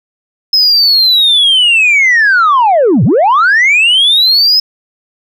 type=linear two-way sweep; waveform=sine; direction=down then up; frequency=5160 to 97.5 to 5160 Hz; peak=-3 dBFS; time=0.53-4.6 s; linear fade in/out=5 ms; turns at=3.04 s; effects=tanh soft clip ceiling -3 dBFS